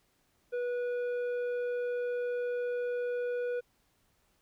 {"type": "tone with tanh clipping", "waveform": "triangle", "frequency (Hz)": 488.1, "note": "B4", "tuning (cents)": -20, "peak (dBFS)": -32, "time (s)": [0.52, 3.61], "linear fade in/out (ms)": 20, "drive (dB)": 12, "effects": ["pink hiss -72 dBFS RMS until 4.41 s"]}